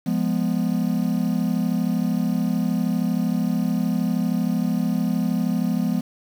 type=chord; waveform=triangle; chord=F diminished; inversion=none; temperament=equal; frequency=174.61 / 207.7 / 246.9 Hz; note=F3 / Ab3 / Cb4; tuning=0 / 0 / 0 cents; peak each=-22 dBFS; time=0.06-6.01 s; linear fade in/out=10 ms; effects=7-bit